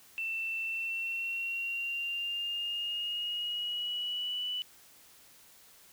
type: tone with pitch glide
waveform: sine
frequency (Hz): 2677 to 2970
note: E7 to F#7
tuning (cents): +26 to +6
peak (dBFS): -32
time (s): 0.18-4.62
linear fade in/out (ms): 0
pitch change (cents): +180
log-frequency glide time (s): 0.65-4.48
effects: white hiss -58 dBFS RMS until 5.92 s